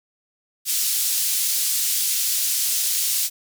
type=band-pass noise; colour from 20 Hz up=white; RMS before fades=-22 dBFS; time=0.65-3.3 s; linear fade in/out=50 ms; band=4100 to 15000 Hz; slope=12 dB/octave; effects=none